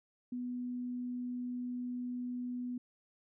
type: tone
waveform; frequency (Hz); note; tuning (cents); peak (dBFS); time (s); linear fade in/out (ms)
sine; 246.9; B3; 0; -36; 0.32-2.78; 5
effects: none